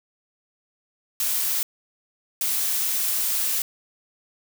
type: noise bursts at uneven times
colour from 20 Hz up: blue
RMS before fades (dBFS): -24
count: 2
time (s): 1.2-1.63 / 2.41-3.62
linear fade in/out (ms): 2
effects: none